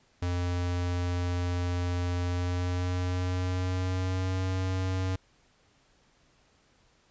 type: tone with pitch glide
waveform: square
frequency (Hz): 88.5 to 93.38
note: F2 to F#2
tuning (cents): +23 to +16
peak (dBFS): -28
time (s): 0.22-5.16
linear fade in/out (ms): 5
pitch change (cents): +93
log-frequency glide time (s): 2.24-4.4
effects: pink hiss -65 dBFS RMS until 7.1 s + resampled to 16000 Hz